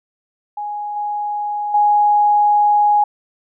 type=tone with level steps; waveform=sine; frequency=830.6 Hz; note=G#5; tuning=in tune; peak=-22 / -19 / -10 dBFS; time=0.57-3.04 s; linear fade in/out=5 ms; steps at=0.96 / 1.74 s; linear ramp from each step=5 ms; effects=none